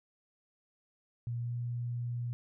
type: tone with pitch glide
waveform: sine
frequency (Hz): 118.8 to 120.32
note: A#2 to B2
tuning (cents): +33 to -45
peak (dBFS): -33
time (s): 1.27-2.33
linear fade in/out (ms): 0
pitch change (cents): +22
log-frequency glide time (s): 1.38-1.54
effects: none